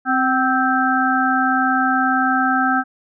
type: harmonic tone with a mistuned harmonic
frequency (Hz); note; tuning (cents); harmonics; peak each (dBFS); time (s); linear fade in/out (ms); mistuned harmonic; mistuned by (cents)
261.6; C4; 0; 1 / 3 / 5 / 6; -20 / -20 / -20 / -20; 0.05-2.84; 50; 3; -39
effects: none